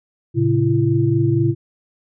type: tone cluster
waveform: sine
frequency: 113.1 / 137.3 / 336.7 Hz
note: A2 / C#3 / E4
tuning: +48 / -16 / +37 cents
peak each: -18 dBFS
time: 0.34-1.55 s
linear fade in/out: 50 ms
effects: none